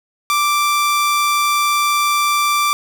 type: tone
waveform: sawtooth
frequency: 1174.7 Hz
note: D6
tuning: in tune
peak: -10 dBFS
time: 0.3-2.73 s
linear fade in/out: 0 ms
effects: none